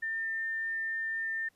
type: tone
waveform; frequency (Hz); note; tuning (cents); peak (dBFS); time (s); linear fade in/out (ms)
sine; 1801; A6; +40; -31; 0.02-1.49; 10
effects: pink hiss -70 dBFS RMS until 1.55 s + resampled to 32000 Hz